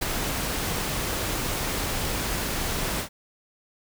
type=noise with ADSR envelope; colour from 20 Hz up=pink; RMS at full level=-24 dBFS; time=0.01-3.09 s; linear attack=15 ms; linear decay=11 ms; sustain=-4 dB; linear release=88 ms; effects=none